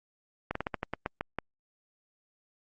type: slowing click train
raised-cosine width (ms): 0.5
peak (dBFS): -16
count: 10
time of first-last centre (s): 0.51-1.387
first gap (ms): 44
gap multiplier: 1.19
effects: Opus 48 kbps